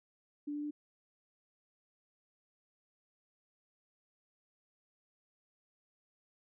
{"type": "tone with pitch steps", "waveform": "sine", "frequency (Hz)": [292.2, 294.2, 296.3], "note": ["D4", "D4", "D4"], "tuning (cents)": [-9, 3, 15], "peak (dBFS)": -36, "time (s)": [0.47, 0.71], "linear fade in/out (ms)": 10, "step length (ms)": 80, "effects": []}